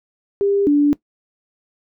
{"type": "tone pair in turn", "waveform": "sine", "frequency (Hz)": [400.1, 290.7], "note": ["G4", "D4"], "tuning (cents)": [35, -18], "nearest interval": "tritone", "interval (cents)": 553, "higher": "first", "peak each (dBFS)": [-14, -10], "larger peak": "second", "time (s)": [[0.41, 0.67], [0.67, 0.93]], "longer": "neither", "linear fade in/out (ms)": 0, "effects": ["noise-tail reverb RT60 0.1 s tail -19 dB re dry"]}